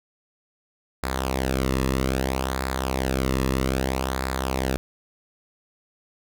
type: tone with flanger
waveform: sawtooth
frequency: 65.6 Hz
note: C2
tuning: 5 cents sharp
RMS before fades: -25 dBFS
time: 1.03-4.77 s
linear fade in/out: 0 ms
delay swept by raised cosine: 0.33 to 1.33 ms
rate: 0.62 Hz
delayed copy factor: -0.65
effects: none